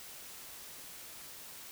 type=silence; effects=white hiss -49 dBFS RMS until 1.71 s